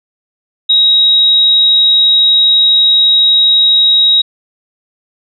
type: tone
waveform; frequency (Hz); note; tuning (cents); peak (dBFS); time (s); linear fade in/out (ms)
sine; 3807; A#7; +36; -5; 0.69-4.22; 10
effects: none